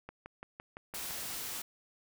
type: click train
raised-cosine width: 0.5 ms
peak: -29 dBFS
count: 7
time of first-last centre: 0.09-1.109 s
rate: 5.89 Hz
type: noise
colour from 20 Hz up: white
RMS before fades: -40 dBFS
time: 0.94-1.62 s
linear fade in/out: 5 ms
effects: none